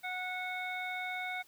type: harmonic tone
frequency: 735 Hz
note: F#5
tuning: 12 cents flat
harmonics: 1 / 2 / 3 / 5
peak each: -40 / -43 / -38 / -48 dBFS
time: 0.03-1.43 s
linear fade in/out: 20 ms
effects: white hiss -63 dBFS RMS until 1.47 s